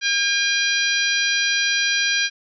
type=harmonic tone with a mistuned harmonic; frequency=806 Hz; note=G5; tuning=48 cents sharp; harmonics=2 / 3 / 4 / 5 / 6 / 7; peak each=-22 / -24 / -25 / -26 / -27 / -27 dBFS; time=0.01-2.3 s; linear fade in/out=50 ms; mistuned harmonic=7; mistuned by=+33 cents; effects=none